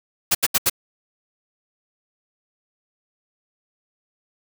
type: noise bursts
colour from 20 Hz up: white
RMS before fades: -17 dBFS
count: 4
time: 0.31-0.698 s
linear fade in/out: 10 ms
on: 40 ms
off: 76 ms
effects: none